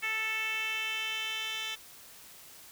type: tone with band-pass filter sweep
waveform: 10% pulse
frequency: 440 Hz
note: A4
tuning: in tune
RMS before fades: -34 dBFS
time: 0.02-1.76 s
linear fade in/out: 20 ms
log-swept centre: 2300 to 3600 Hz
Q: 3.4
effects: white hiss -52 dBFS RMS until 2.71 s